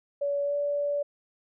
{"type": "tone with pitch glide", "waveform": "sine", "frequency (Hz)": [569, 576.9], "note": ["C#5", "D5"], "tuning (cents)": [45, -31], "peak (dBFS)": -25, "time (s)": [0.21, 1.03], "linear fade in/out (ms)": 10, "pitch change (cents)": 24, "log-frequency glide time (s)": [0.43, 0.55], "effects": []}